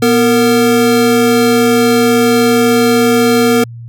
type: tone pair together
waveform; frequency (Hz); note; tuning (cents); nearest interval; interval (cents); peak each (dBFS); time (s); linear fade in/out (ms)
square; 243.6 / 459.9; B3 / A#4; -24 / -23; major seventh; 1101; -11; 0.02-3.64; 5
effects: added 117 Hz sine -26 dBFS peak until 3.88 s